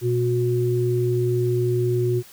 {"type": "tone pair together", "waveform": "sine", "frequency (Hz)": [121.2, 363.2], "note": ["B2", "F#4"], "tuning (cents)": [-32, -32], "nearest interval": "octave + perfect fifth", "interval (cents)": 1900, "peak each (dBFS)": -21, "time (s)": [0.01, 2.23], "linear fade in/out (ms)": 50, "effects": ["white hiss -47 dBFS RMS until 2.32 s"]}